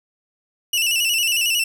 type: tone with vibrato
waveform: sawtooth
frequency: 2794 Hz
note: F7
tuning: in tune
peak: -14 dBFS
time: 0.73-1.64 s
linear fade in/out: 5 ms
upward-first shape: square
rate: 11 Hz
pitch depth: 69 cents each way
effects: none